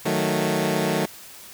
15% pulse chord, D# diminished, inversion none, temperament equal, 155.56 / 185 / 220 Hz, D#3 / F#3 / A3, 0 / 0 / 0 cents, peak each -19 dBFS, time 0.05-1.06 s, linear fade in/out 10 ms, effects white hiss -43 dBFS RMS until 1.53 s

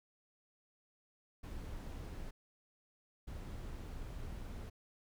brown noise bursts at uneven times, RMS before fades -45 dBFS, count 2, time 1.43-2.31 / 3.27-4.7 s, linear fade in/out 10 ms, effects none

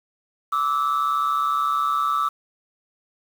sine tone pair together, 1163.3 / 1303 Hz, D6 / E6, -17 / -20 cents, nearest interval major second, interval 197 cents, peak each -20 dBFS, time 0.52-2.29 s, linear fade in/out 10 ms, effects tanh soft clip ceiling -16 dBFS + 7-bit

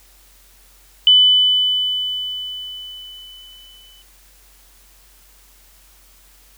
sine tone with exponential decay, 3000 Hz, F#7, 23 cents sharp, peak -6 dBFS, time 1.07-4.02 s, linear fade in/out 1 ms, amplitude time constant 640 ms, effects added 46 Hz sine -51 dBFS peak until 6.57 s + white hiss -51 dBFS RMS until 6.57 s

